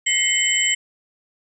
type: tone cluster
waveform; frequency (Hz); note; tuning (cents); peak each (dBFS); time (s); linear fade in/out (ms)
sine; 1940 / 2121 / 3032 / 7640; B6 / C7 / F#7 / A#8; -31 / +23 / +42 / +42; -27 / -22 / -21 / -21; 0.06-0.75; 10
effects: none